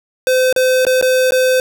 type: tone with dropouts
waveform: square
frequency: 513 Hz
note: C5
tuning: 34 cents flat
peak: -11 dBFS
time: 0.27-1.6 s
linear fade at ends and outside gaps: 1 ms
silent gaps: 0.527-0.562 / 0.851-0.867 / 1.013-1.025 / 1.308-1.321 s
effects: none